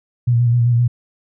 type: tone with vibrato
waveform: sine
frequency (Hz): 119.7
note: A#2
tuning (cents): +46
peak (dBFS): -11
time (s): 0.27-0.88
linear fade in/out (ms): 10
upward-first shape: square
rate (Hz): 7.7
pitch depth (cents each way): 30
effects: none